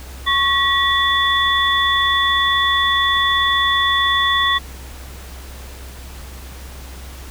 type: tone cluster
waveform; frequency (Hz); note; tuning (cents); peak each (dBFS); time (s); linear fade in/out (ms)
sine; 1103 / 1922 / 3458; C#6 / B6 / A7; -9 / -48 / -31; -18; 0.26-4.59; 20
effects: added 65 Hz sine -33 dBFS peak until 7.3 s + pink hiss -39 dBFS RMS until 7.3 s